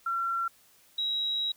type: tone pair in turn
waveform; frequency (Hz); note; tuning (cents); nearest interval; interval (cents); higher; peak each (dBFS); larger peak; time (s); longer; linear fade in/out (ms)
sine; 1362 / 3852; F6 / B7; -44 / -44; octave + tritone; 1800; second; -27; neither; 0.06-0.48 / 0.98-1.52; second; 5
effects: white hiss -61 dBFS RMS until 1.56 s